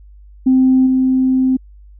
sine tone with level steps, 260 Hz, C4, 11 cents flat, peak -7 / -10 dBFS, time 0.46-1.57 s, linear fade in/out 10 ms, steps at 0.86 s, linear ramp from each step 10 ms, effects tanh soft clip ceiling -3 dBFS + added 50 Hz sine -38 dBFS peak until 1.99 s

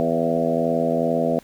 harmonic tone with a mistuned harmonic, 82.41 Hz, E2, in tune, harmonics 2 / 3 / 4 / 5 / 6 / 7 / 8 / 9, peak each -28 / -24 / -31 / -29 / -25 / -26 / -24 / -36 dBFS, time 0-1.39 s, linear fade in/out 0 ms, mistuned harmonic 8, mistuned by +23 cents, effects pink hiss -51 dBFS RMS until 1.43 s

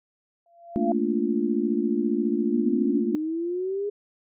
sine tone with exponential growth, 684 Hz, F5, 36 cents flat, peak -21 dBFS, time 0.46-0.92 s, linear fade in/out 2 ms, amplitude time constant 100 ms
sine chord, Bb major seventh, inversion third, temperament just, 218.5 / 233.1 / 291.4 / 349.6 Hz, A3 / Bb3 / D4 / F4, -12 / 0 / -13 / +2 cents, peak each -27 dBFS, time 0.76-3.15 s, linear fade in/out 0 ms
sine exponential sweep, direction up, 233.1 to 415.3 Hz, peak -25 dBFS, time 2.54-3.9 s, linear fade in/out 10 ms
effects none

